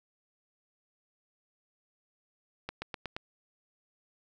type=accelerating click train; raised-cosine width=0.3 ms; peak=-20 dBFS; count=5; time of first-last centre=2.69-3.165 s; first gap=130 ms; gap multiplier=0.94; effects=none